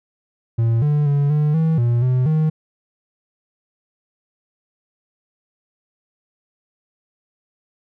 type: tone with pitch steps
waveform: triangle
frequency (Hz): 114.9 / 147.9 / 142.8 / 149.9 / 161 / 119.1 / 127.1 / 156.3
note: A#2 / D3 / D3 / D3 / E3 / A#2 / C3 / D#3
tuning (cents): -25 / +13 / -48 / +36 / -41 / +38 / -50 / +8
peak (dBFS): -12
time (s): 0.58-2.5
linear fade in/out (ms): 10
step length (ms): 240
effects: none